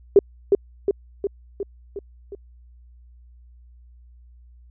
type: tone with echo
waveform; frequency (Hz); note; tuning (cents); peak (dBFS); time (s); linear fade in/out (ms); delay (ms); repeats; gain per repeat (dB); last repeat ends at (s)
sine; 398.6; G4; +29; -7; 0.16-0.19; 2; 360; 6; -4; 2.35
effects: added 60 Hz sine -46 dBFS peak until 4.7 s